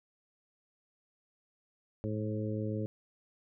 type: harmonic tone with a mistuned harmonic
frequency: 107.2 Hz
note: A2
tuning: 45 cents flat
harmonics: 1 / 2 / 3 / 4 / 5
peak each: -35 / -38 / -40 / -41 / -42 dBFS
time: 2.04-2.86 s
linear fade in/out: 0 ms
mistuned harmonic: 1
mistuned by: +27 cents
effects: none